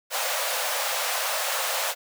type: high-pass noise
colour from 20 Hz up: pink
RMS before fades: -27 dBFS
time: 0.1-1.95 s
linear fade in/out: 50 ms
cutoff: 500 Hz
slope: 96 dB/octave
effects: none